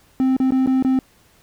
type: tone with dropouts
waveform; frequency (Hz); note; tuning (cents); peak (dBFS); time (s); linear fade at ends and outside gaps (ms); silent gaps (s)
triangle; 261.6; C4; 0; -12; 0.2-0.99; 1; 0.366-0.401 / 0.507-0.521 / 0.662-0.673 / 0.825-0.848
effects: pink hiss -55 dBFS RMS until 1.42 s